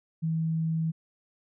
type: tone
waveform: sine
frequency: 161.6 Hz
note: E3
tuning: 34 cents flat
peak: -25 dBFS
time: 0.22-0.92 s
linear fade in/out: 20 ms
effects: none